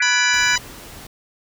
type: chord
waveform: sine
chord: G# half-diminished seventh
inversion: third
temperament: equal with one note detuned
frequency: 1480 / 1694.2 / 1975.5 / 2349 Hz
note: F#6 / G#6 / B6 / D7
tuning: 0 / +34 / 0 / 0 cents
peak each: -21 dBFS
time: 0-0.56 s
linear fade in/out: 5 ms
type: harmonic tone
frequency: 987.8 Hz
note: B5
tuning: in tune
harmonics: 1 / 2 / 3 / 4 / 5 / 6 / 7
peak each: -26 / -26 / -26 / -26 / -26 / -26 / -26 dBFS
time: 0.02-0.58 s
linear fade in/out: 5 ms
type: noise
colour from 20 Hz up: pink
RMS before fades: -38 dBFS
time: 0.33-1.07 s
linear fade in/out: 5 ms
effects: none